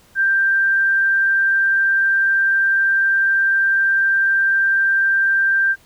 sine tone, 1578 Hz, G6, 11 cents sharp, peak -13 dBFS, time 0.15-5.76 s, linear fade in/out 50 ms, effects pink hiss -52 dBFS RMS until 5.85 s

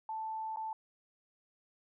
sine tone with dropouts, 880 Hz, A5, in tune, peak -36 dBFS, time 0.09-0.73 s, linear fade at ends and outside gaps 2 ms, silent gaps 0.561-0.57 s, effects none

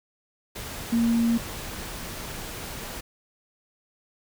sine tone in noise, 232.1 Hz, A#3, 7 cents flat, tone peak -19 dBFS, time 0.92-1.38 s, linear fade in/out 10 ms, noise pink, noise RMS -36 dBFS, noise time 0.55-3.01 s, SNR +14 dB, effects none

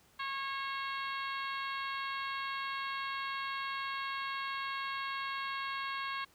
harmonic tone, 546 Hz, C#5, 26 cents flat, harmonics 2 / 3 / 4 / 5 / 6 / 7 / 8, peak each -38 / -42 / -44 / -46 / -48 / -49 / -50 dBFS, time 0.19-6.25 s, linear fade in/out 10 ms, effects pink hiss -65 dBFS RMS until 6.34 s + high-pass 60 Hz 12 dB/octave

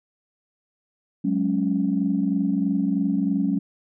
sine chord, F# suspended second, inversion none, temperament just, 185 / 208.1 / 277.5 Hz, F#3 / G#3 / C#4, 0 / +4 / +2 cents, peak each -24 / -24 / -23 dBFS, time 1.24-3.59 s, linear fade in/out 10 ms, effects tanh soft clip ceiling -10 dBFS

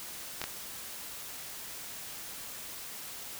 clicks, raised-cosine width 0.2 ms, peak -16 dBFS, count 2, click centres 0.416 / 0.44 s, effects white hiss -43 dBFS RMS until 3.39 s

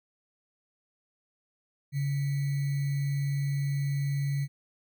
sine tone with sample-and-hold, 140.5 Hz, C#3, 24 cents sharp, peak -26 dBFS, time 1.92-4.48 s, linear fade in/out 50 ms, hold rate 2100 Hz, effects none

